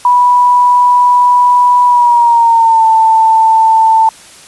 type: tone with pitch glide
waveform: sine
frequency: 982 to 890.2 Hz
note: B5 to A5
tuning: -10 to +20 cents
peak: -4 dBFS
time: 0.05-4.09 s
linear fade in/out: 2 ms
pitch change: -170 cents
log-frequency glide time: 1.85-2.86 s
effects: white hiss -36 dBFS RMS until 4.47 s + resampled to 24000 Hz